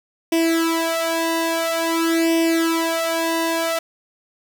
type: tone with flanger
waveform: sawtooth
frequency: 329.6 Hz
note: E4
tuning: in tune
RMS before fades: -20 dBFS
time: 0.32-3.79 s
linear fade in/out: 5 ms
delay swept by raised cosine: 0.36 to 1.96 ms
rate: 0.49 Hz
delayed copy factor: +0.9
effects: 7-bit